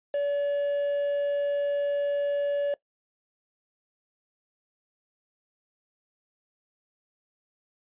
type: tone with quantisation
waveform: triangle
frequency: 572 Hz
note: D5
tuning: 46 cents flat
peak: -22 dBFS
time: 0.14-2.74 s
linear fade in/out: 2 ms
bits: 7
effects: noise-tail reverb RT60 0.1 s tail -20 dB re dry + resampled to 8000 Hz